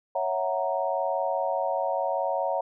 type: chord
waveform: sine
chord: F# dominant seventh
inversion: second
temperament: equal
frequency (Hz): 554.4 / 659.3 / 740 / 932.3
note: C#5 / E5 / F#5 / A#5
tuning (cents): 0 / 0 / 0 / 0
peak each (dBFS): -29 / -30 / -30 / -31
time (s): 0.15-2.61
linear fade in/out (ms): 5
effects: none